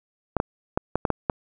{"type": "clicks", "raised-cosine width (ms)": 1, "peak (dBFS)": -7, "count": 7, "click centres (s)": [0.367, 0.401, 0.775, 0.956, 1.052, 1.103, 1.298], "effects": []}